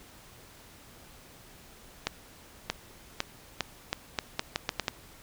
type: accelerating click train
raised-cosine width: 0.2 ms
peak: -10 dBFS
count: 11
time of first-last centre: 2.07-4.882 s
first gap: 630 ms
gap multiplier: 0.8
effects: pink hiss -53 dBFS RMS until 5.22 s